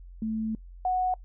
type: tone pair in turn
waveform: sine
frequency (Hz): 220 / 737.2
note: A3 / F#5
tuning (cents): 0 / -7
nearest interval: octave + major sixth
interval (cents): 2093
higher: second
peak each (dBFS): -27 / -23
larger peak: second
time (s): 0.22-0.55 / 0.85-1.14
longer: first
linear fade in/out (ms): 2
effects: noise-tail reverb RT60 0.1 s tail -24 dB re dry + added 44 Hz sine -43 dBFS peak until 1.24 s